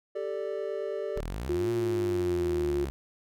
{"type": "chord", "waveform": "triangle", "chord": "G suspended second", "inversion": "none", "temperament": "equal with one note detuned", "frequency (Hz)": [392, 441.3, 587.3], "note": ["G4", "A4", "D5"], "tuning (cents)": [0, 5, 0], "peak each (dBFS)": -33, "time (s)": [0.15, 1.21], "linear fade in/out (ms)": 10}
{"type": "exponential two-way sweep", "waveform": "sawtooth", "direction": "up then down", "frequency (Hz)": [32.7, 116.8, 67.4], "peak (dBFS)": -29, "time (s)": [1.16, 2.9], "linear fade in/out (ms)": 0, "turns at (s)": 1.7}
{"type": "tone", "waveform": "sine", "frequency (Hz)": 353.5, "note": "F4", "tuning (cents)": 21, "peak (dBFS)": -26, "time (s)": [1.49, 2.85], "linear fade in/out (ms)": 5}
{"effects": []}